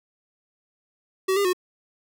square tone with pitch steps, 379.6 / 402.7 / 364 Hz, F#4 / G4 / F#4, +44 / +47 / -28 cents, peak -20 dBFS, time 1.28-1.532 s, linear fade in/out 10 ms, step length 84 ms, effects none

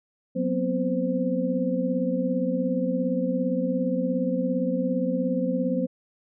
sine tone cluster, 183.2 / 241.3 / 258.6 / 518 Hz, F#3 / B3 / C4 / C5, -17 / -40 / -20 / -17 cents, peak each -28 dBFS, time 0.35-5.87 s, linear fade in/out 20 ms, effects none

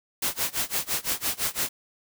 white noise with tremolo, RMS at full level -25 dBFS, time 0.22-1.69 s, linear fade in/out 5 ms, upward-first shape sine, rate 5.9 Hz, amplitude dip 95%, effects none

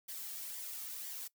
blue noise with flanger, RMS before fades -44 dBFS, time 0.08-1.28 s, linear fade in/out 10 ms, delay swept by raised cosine 0.74 to 2.04 ms, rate 2 Hz, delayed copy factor -0.5, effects noise-tail reverb RT60 0.1 s tail -20 dB re dry

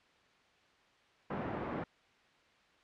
pink band-pass noise, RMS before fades -39 dBFS, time 1.3-1.84 s, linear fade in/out 5 ms, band 130 to 1300 Hz, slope 12 dB/octave, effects white hiss -66 dBFS RMS until 2.83 s + low-pass 3000 Hz 12 dB/octave

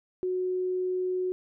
sine tone, 367.4 Hz, F#4, 12 cents flat, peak -26 dBFS, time 0.23-1.32 s, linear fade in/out 0 ms, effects none

